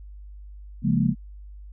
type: chord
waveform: sine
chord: Bb minor seventh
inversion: first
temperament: equal with one note detuned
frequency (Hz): 137.63 / 174.61 / 207.7 / 233.1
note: Db3 / F3 / Ab3 / Bb3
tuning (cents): -12 / 0 / 0 / 0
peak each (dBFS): -24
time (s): 0.82-1.15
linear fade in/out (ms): 50
effects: added 50 Hz sine -39 dBFS peak until 1.72 s